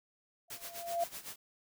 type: tone with exponential growth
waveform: sine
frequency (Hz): 685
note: F5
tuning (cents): -34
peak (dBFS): -27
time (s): 0.48-1.04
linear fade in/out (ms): 5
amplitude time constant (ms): 120
type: noise with tremolo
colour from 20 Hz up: white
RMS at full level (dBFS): -43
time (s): 0.5-1.36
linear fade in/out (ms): 5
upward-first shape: sine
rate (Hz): 7.9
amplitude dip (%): 80
effects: none